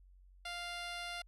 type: tone with low-pass filter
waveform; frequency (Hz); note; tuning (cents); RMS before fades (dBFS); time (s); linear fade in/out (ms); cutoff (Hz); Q
10% pulse; 698.5; F5; 0; -43; 0.45-1.22; 5; 8200; 0.89
effects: added 46 Hz sine -58 dBFS peak until 1.27 s